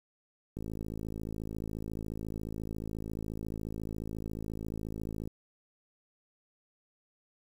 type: click train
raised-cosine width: 3 ms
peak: -26 dBFS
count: 256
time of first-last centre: 0.57-5.275 s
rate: 54.2 Hz
effects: 9-bit